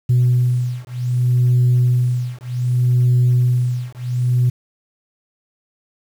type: beating tone pair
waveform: sine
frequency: 123.47 / 124.12 Hz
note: B2 / B2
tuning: 0 / +9 cents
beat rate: 0.65 Hz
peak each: -15 dBFS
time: 0.09-4.5 s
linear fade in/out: 10 ms
effects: tanh soft clip ceiling -8 dBFS + 7-bit